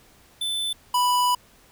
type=tone pair in turn; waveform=square; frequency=3520 / 987.8 Hz; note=A7 / B5; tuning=0 / 0 cents; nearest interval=octave + minor seventh; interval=2200 cents; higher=first; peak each=-25 / -19 dBFS; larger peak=second; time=0.41-0.73 / 0.94-1.35 s; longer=second; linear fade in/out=5 ms; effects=pink hiss -55 dBFS RMS until 1.71 s